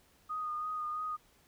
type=tone with vibrato; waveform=sine; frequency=1235 Hz; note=D#6; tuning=13 cents flat; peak=-34 dBFS; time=0.29-1.17 s; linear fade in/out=20 ms; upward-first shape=sine; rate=3 Hz; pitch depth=22 cents each way; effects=pink hiss -66 dBFS RMS until 1.47 s